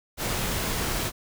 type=noise; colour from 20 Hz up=pink; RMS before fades=-28 dBFS; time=0.17-1.12 s; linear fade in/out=50 ms; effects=none